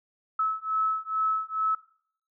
sine beating tone pair, 1297 / 1299.3 Hz, E6 / E6, -28 / -25 cents, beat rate 2.3 Hz, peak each -28 dBFS, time 0.39-1.75 s, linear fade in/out 5 ms, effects noise-tail reverb RT60 0.6 s tail -19 dB re dry

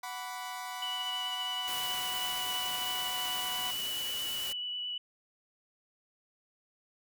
sawtooth chord, B minor, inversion second, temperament equal with one note detuned, 740 / 987.8 / 1153.8 Hz, F#5 / B5 / D6, 0 / 0 / -31 cents, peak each -38 / -37 / -43 dBFS, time 0.03-3.71 s, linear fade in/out 5 ms
sine tone with vibrato, 2957 Hz, F#7, 2 cents flat, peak -34 dBFS, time 0.82-4.98 s, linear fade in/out 5 ms, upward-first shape sine, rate 9.2 Hz, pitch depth 12 cents each way
white noise, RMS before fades -40 dBFS, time 1.67-4.53 s, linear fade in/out 10 ms
effects none

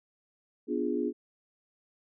sine chord, B diminished seventh, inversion none, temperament equal, 246.9 / 293.7 / 349.2 / 415.3 Hz, B3 / D4 / F4 / Ab4, 0 / 0 / 0 / 0 cents, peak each -33 dBFS, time 0.67-1.13 s, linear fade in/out 50 ms, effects none

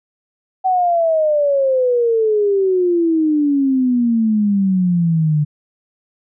sine exponential sweep, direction down, 759 to 147.1 Hz, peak -12 dBFS, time 0.64-5.45 s, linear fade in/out 20 ms, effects none

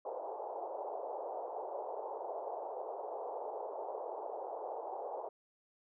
white band-pass noise, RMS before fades -42 dBFS, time 0.05-5.29 s, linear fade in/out 5 ms, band 410 to 880 Hz, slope 48 dB/octave, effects none

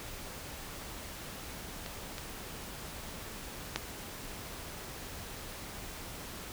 clicks, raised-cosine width 0.2 ms, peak -23 / -22 / -13 dBFS, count 3, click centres 1.862 / 2.182 / 3.76 s, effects pink hiss -44 dBFS RMS until 6.52 s

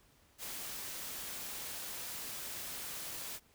white noise, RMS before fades -43 dBFS, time 0.38-3.4 s, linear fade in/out 50 ms, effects pink hiss -67 dBFS RMS until 3.54 s

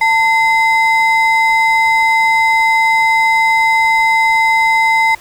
triangle ring-modulated tone, 1480 Hz, F#6, in tune, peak -4 dBFS, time 0.01-5.15 s, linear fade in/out 5 ms, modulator 584 Hz, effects pink hiss -40 dBFS RMS until 5.2 s

